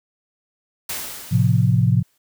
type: noise with exponential decay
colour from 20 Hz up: white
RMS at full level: -26 dBFS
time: 0.89-2.18 s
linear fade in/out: 5 ms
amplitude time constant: 280 ms
type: chord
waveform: sine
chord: F major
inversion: first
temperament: equal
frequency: 110 / 130.81 / 174.61 Hz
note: A2 / C3 / F3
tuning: 0 / 0 / 0 cents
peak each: -17 / -17 / -20 dBFS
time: 1.31-2.03 s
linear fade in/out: 20 ms
effects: none